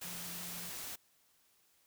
sine tone in noise, 175 Hz, F3, 4 cents sharp, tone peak -51 dBFS, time 0.04-0.7 s, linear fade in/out 10 ms, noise white, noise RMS -44 dBFS, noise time 0.01-0.96 s, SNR -10 dB, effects white hiss -71 dBFS RMS until 1.86 s

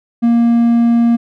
triangle tone, 234.3 Hz, A#3, 9 cents sharp, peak -6 dBFS, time 0.22-1.17 s, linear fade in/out 20 ms, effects none

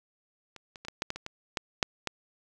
clicks, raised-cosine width 0.2 ms, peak -28 / -27 / -26 / -18 / -12 / -15 / -22 / -20 / -12 / -6 / -13 dBFS, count 11, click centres 0.563 / 0.758 / 0.85 / 0.884 / 1.021 / 1.104 / 1.16 / 1.264 / 1.572 / 1.828 / 2.073 s, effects none

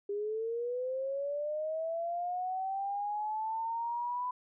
sine linear sweep, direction up, 401.2 to 1000 Hz, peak -32 dBFS, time 0.09-4.31 s, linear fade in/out 5 ms, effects none

